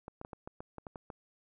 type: clicks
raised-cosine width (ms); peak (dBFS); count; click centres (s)
1; -29; 10; 0.081 / 0.214 / 0.249 / 0.332 / 0.475 / 0.605 / 0.783 / 0.868 / 0.958 / 1.102
effects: none